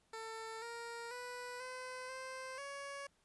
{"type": "tone with pitch steps", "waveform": "15% pulse", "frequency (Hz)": [446.6, 467.3, 493.3, 510, 521, 560], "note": ["A4", "A#4", "B4", "C5", "C5", "C#5"], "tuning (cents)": [26, 4, -2, -44, -7, 18], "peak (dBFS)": -38, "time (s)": [0.13, 3.07], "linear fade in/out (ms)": 5, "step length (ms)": 490, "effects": ["pink hiss -75 dBFS RMS until 3.24 s", "resampled to 24000 Hz"]}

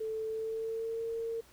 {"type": "tone with pitch glide", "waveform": "sine", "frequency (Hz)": [440, 456.8], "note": ["A4", "A#4"], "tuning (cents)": [0, -35], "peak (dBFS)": -33, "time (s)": [0, 1.41], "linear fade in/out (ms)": 10, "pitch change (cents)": 65, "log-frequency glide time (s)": [0.26, 1.06], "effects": ["pink hiss -60 dBFS RMS until 1.52 s"]}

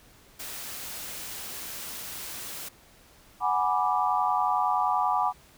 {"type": "noise", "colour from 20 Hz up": "white", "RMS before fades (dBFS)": -38, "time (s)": [0.39, 2.69], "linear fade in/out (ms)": 10}
{"type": "chord", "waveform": "sine", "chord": "G# half-diminished seventh", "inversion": "third", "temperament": "equal with one note detuned", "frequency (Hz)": [740, 830.6, 982.1, 1174.7], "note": ["F#5", "G#5", "B5", "D6"], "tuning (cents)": [0, 0, -10, 0], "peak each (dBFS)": -28, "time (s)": [3.4, 5.33], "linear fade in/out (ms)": 50}
{"effects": ["pink hiss -56 dBFS RMS until 5.57 s"]}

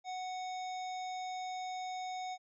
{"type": "harmonic tone with a mistuned harmonic", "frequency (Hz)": 740, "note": "F#5", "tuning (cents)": 0, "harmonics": [1, 3, 5, 7, 9], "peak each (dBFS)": [-38, -50, -51, -57, -56], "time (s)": [0.04, 2.38], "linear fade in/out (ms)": 50, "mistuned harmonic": 7, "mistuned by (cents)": 15, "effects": []}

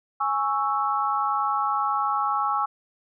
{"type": "chord", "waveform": "sine", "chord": "C# minor", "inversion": "second", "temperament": "equal", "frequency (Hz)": [830.6, 1108.7, 1318.5], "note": ["G#5", "C#6", "E6"], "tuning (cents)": [0, 0, 0], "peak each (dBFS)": -26, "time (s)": [0.2, 2.66], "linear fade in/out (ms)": 10, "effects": []}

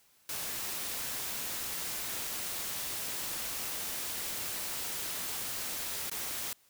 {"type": "noise with dropouts", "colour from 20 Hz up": "white", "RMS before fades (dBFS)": -37, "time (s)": [0.29, 6.53], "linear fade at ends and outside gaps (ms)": 2, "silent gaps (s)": [6.098, 6.114], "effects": ["white hiss -66 dBFS RMS until 6.69 s"]}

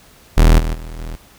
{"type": "tone with level steps", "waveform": "40% pulse", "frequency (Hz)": 40.23, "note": "E1", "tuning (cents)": -41, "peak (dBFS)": [-5, -16, -27, -24], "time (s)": [0.37, 1.16], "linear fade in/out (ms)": 10, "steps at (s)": [0.58, 0.73, 0.98], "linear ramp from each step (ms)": 20, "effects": ["pink hiss -47 dBFS RMS until 1.38 s"]}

